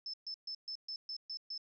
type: tone bursts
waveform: sine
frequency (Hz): 5260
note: E8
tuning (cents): -5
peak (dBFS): -39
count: 8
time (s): 0.06-1.578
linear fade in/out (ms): 2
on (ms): 76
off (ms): 130
effects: none